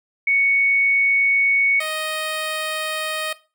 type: tone pair in turn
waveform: sine / 10% pulse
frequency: 2223 / 623.8 Hz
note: C#7 / D#5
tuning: +4 / +4 cents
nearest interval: octave + minor seventh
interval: 2200 cents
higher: first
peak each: -15 dBFS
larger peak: neither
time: 0.27-1.8 / 1.8-3.33 s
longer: neither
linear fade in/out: 5 ms
effects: noise-tail reverb RT60 0.3 s tail -17 dB re dry